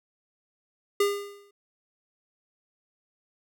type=tone with exponential decay; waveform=square; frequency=404.7 Hz; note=G#4; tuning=45 cents flat; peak=-19 dBFS; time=1-1.51 s; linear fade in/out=5 ms; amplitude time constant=110 ms; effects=none